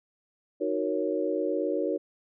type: chord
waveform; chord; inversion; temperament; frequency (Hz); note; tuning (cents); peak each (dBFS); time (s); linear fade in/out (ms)
sine; D# minor seventh; none; equal; 311.1 / 370 / 466.2 / 554.4; D#4 / F#4 / A#4 / C#5; 0 / 0 / 0 / 0; -31; 0.6-1.98; 20
effects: none